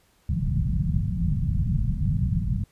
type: low-pass noise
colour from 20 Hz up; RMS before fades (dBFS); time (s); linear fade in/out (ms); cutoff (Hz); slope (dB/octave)
white; -24; 0.29-2.64; 5; 180; 48
effects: pink hiss -63 dBFS RMS until 2.71 s + resampled to 32000 Hz